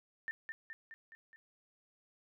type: tone with echo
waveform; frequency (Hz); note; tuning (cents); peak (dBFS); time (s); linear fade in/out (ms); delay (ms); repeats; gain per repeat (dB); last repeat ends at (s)
sine; 1794; A6; +33; -36; 0.28-0.31; 0; 210; 5; -4; 1.36
effects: none